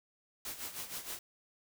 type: noise with tremolo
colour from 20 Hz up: white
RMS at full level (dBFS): -40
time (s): 0.45-1.19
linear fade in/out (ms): 2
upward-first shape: sine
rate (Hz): 6.4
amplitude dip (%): 70
effects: none